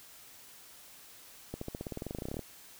accelerating click train, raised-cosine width 2 ms, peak -24 dBFS, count 20, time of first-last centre 1.54-2.393 s, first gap 74 ms, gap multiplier 0.94, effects white hiss -54 dBFS RMS until 2.79 s

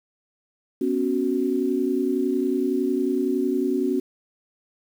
sine chord, B suspended second, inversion none, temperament just, 246.9 / 277.8 / 370.4 Hz, B3 / C#4 / F#4, 0 / +4 / +2 cents, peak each -26 / -24 / -24 dBFS, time 0.81-4 s, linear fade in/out 5 ms, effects 8-bit

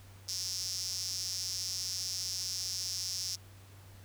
sawtooth tone with high-pass filter, 185 Hz, F#3, in tune, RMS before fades -37 dBFS, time 0.28-3.36 s, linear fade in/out 10 ms, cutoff 5400 Hz, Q 7, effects added 97 Hz sine -52 dBFS peak until 4.04 s + pink hiss -59 dBFS RMS until 4.04 s

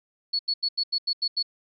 sine tone bursts, 4397 Hz, C#8, 15 cents flat, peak -22 dBFS, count 8, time 0.33-1.428 s, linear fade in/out 10 ms, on 62 ms, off 86 ms, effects none

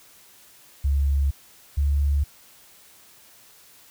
sine tone pair in turn, 69.8 / 71.27 Hz, C#2 / C#2, +13 / +49 cents, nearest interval unison, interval 36 cents, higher second, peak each -18 dBFS, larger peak neither, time 0.84-1.31 / 1.77-2.24 s, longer neither, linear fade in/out 10 ms, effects white hiss -52 dBFS RMS until 3.9 s

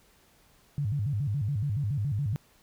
sine tone with vibrato, 121.8 Hz, B2, 24 cents flat, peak -26 dBFS, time 0.78-2.36 s, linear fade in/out 0 ms, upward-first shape square, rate 7.1 Hz, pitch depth 290 cents each way, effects pink hiss -62 dBFS RMS until 2.62 s

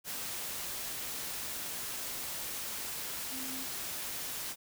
sine tone in noise, 261.6 Hz, C4, in tune, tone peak -44 dBFS, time 3.29-3.67 s, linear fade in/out 50 ms, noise white, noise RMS -39 dBFS, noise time 0.04-4.56 s, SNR -8 dB, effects none

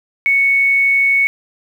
sine tone, 2217 Hz, C#7, in tune, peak -10 dBFS, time 0.26-1.27 s, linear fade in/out 0 ms, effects 7-bit

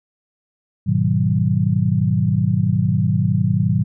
sine chord, G# minor seventh, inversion none, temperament equal with one note detuned, 103.83 / 123.47 / 155.56 / 186.5 Hz, G#2 / B2 / D#3 / F#3, 0 / 0 / 0 / +14 cents, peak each -20 dBFS, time 0.86-3.84 s, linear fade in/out 20 ms, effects none

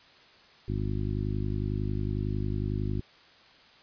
harmonic tone, 51 Hz, G#1, 31 cents flat, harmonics 1 / 2 / 3 / 4 / 5 / 6 / 7, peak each -33 / -31 / -36 / -38 / -39 / -41 / -40 dBFS, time 0.68-3.01 s, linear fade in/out 5 ms, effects white hiss -56 dBFS RMS until 3.82 s + resampled to 11025 Hz

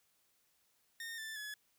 sawtooth tone with pitch steps, 1834 / 1766.4 / 1701.3 Hz, A#6 / A6 / G#6, -29 / +6 / +41 cents, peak -39 dBFS, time 1-1.54 s, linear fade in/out 2 ms, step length 180 ms, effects white hiss -75 dBFS RMS until 1.78 s

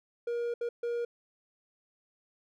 triangle tone bursts at uneven times, 473.9 Hz, A#4, 28 cents sharp, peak -28 dBFS, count 3, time 0.27-0.54 / 0.61-0.69 / 0.83-1.05 s, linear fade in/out 5 ms, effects none

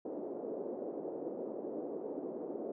pink band-pass noise, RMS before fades -41 dBFS, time 0.05-2.72 s, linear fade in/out 5 ms, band 300 to 540 Hz, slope 24 dB/octave, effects none

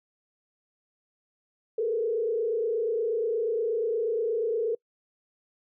sine tone with frequency modulation, 450 Hz, A4, 39 cents sharp, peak -24 dBFS, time 1.78-4.75 s, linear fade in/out 5 ms, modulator 28.4 Hz, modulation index 1.1, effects noise-tail reverb RT60 0.1 s tail -26 dB re dry

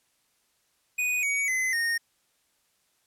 square tone with pitch steps, 2481 / 2249 / 2039 / 1847.9 Hz, D#7 / C#7 / C7 / A#6, -6 / +24 / -45 / -16 cents, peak -25 dBFS, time 0.98-1.98 s, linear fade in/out 10 ms, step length 250 ms, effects white hiss -70 dBFS RMS until 3.06 s + low-pass 12000 Hz 12 dB/octave

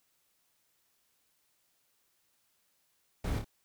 brown noise with echo, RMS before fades -33 dBFS, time 3.24-3.39 s, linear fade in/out 5 ms, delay 28 ms, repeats 2, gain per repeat -5 dB, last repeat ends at 3.446 s, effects white hiss -74 dBFS RMS until 3.64 s

